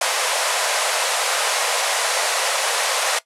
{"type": "band-pass noise", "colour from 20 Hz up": "pink", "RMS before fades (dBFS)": -21, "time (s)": [0.01, 3.19], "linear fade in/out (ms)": 5, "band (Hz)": [500, 11000], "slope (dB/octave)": 48, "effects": ["noise-tail reverb RT60 0.1 s tail -17 dB re dry"]}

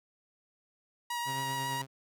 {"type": "tone with vibrato", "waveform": "sawtooth", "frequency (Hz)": 954, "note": "A#5", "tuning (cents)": 40, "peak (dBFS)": -29, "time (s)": [1.1, 1.82], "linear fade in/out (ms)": 5, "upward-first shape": "triangle", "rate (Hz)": 7.3, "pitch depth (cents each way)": 17}
{"type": "tone with tremolo", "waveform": "sawtooth", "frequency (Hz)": 134.3, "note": "C3", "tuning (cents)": 46, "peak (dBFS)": -33, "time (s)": [1.25, 1.87], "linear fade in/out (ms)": 50, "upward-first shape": "triangle", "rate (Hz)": 8.8, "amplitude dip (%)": 40}
{"effects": []}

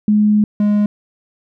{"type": "tone pair in turn", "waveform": ["sine", "triangle"], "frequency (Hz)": [210.3, 207.5], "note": ["G#3", "G#3"], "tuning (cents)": [22, -1], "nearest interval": "unison", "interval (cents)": 23, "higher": "first", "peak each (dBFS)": -9, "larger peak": "neither", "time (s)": [[0.08, 0.44], [0.6, 0.86]], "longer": "first", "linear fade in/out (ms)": 2, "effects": []}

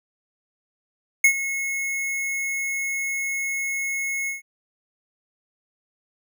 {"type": "tone with ADSR envelope", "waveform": "square", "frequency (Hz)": 2178, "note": "C#7", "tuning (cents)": -31, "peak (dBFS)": -11, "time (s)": [1.24, 4.42], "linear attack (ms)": 4, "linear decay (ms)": 82, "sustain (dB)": -14, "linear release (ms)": 140, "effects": []}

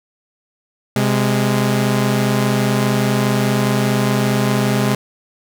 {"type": "tone pair together", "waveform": "sawtooth", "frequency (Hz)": [129.3, 206.4], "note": ["C3", "G#3"], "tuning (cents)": [-20, -10], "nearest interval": "minor sixth", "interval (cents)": 810, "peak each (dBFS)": -13, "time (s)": [0.96, 4.95], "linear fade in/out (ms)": 2, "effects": []}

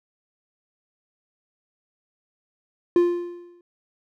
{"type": "tone with exponential decay", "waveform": "triangle", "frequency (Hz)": 349.2, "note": "F4", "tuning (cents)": 0, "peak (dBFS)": -10, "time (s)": [2.96, 3.61], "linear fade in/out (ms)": 2, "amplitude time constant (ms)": 140, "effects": []}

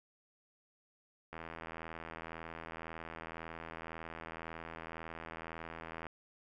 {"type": "click train", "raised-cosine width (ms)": 0.5, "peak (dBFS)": -29, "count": 389, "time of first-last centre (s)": [1.33, 6.067], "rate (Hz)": 81.9, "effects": []}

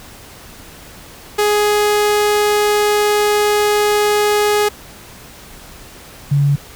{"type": "tone pair in turn", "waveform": ["sawtooth", "sine"], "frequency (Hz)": [416.9, 142.29], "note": ["G#4", "C#3"], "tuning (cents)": [7, 46], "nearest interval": "octave + perfect fifth", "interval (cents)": 1861, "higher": "first", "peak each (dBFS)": [-8, -10], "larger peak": "first", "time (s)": [[1.38, 4.69], [6.31, 6.56]], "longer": "first", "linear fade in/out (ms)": 10, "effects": ["pink hiss -38 dBFS RMS until 6.75 s"]}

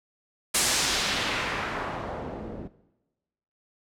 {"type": "noise with low-pass filter sweep", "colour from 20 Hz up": "white", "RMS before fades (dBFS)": -29, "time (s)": [0.54, 2.68], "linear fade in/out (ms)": 10, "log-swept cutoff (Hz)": [9900, 300], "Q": 1, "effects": ["noise-tail reverb RT60 1.0 s tail -17 dB re dry"]}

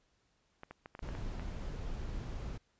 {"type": "clicks", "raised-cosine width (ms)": 0.5, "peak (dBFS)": -31, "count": 8, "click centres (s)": [0.634, 0.71, 0.859, 0.951, 0.992, 1.089, 1.151, 1.396]}
{"type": "noise", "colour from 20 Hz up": "brown", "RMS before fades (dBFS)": -40, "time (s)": [1.02, 2.58], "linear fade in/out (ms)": 10}
{"effects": ["pink hiss -75 dBFS RMS until 2.79 s", "resampled to 16000 Hz"]}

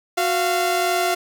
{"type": "tone pair together", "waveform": "sawtooth", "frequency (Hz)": [366.1, 690], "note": ["F#4", "F5"], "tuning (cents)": [-18, -21], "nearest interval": "major seventh", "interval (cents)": 1097, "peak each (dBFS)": [-19, -16], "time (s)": [0.17, 1.15], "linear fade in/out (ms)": 10, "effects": []}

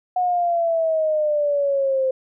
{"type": "exponential sweep", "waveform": "sine", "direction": "down", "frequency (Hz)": [732, 520], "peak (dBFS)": -17, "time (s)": [0.16, 2.11], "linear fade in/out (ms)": 5, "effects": []}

